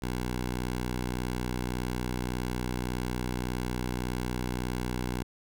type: tone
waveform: 10% pulse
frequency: 61.74 Hz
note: B1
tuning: in tune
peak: -22 dBFS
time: 0.02-5.23 s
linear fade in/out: 5 ms
effects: none